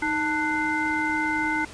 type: harmonic tone with a mistuned harmonic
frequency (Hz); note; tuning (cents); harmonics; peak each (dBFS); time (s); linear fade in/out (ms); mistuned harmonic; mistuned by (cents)
296.9; D4; +19; 1 / 3 / 5 / 7; -28 / -28 / -28 / -28; 0.02-1.65; 5; 1; +82
effects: pink hiss -43 dBFS RMS until 1.73 s + resampled to 22050 Hz